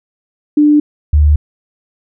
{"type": "tone pair in turn", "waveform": "sine", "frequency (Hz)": [297.2, 74.44], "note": ["D4", "D2"], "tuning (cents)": [21, 24], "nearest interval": "2 octaves", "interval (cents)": 2397, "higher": "first", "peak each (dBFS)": -5, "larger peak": "neither", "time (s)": [[0.57, 0.8], [1.13, 1.36]], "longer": "neither", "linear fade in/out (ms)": 5, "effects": []}